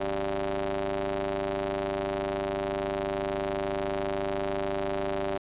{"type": "ring-modulated tone", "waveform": "sawtooth", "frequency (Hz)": 100.2, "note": "G2", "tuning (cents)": 38, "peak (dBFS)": -21, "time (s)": [0, 5.38], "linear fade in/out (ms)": 10, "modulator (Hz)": 488, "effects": ["resampled to 8000 Hz"]}